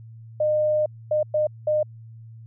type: tone bursts at uneven times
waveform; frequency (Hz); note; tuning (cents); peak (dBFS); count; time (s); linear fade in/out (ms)
sine; 609; D#5; -37; -18; 4; 0.4-0.86 / 1.11-1.23 / 1.34-1.47 / 1.67-1.83; 5
effects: added 113 Hz sine -40 dBFS peak until 2.46 s